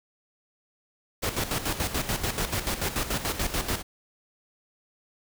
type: noise with tremolo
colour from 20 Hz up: pink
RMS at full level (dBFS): -27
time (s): 1.22-3.83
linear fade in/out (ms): 20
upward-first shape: square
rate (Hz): 6.9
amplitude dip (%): 65
effects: none